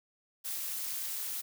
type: noise with amplitude modulation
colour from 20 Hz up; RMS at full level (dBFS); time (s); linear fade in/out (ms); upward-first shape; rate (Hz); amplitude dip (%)
blue; -34; 0.44-1.42; 20; sine; 230; 65
effects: none